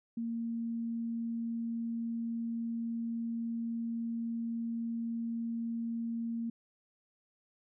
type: tone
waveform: sine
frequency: 230.9 Hz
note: A#3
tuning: 16 cents flat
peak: -33 dBFS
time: 0.17-6.5 s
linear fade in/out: 5 ms
effects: none